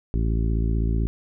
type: harmonic tone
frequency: 55.8 Hz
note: A1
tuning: 25 cents sharp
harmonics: 1 / 2 / 3 / 4 / 5 / 6 / 7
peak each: -21 / -27 / -31 / -33 / -35 / -37 / -38 dBFS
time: 0.14-1.07 s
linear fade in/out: 0 ms
effects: none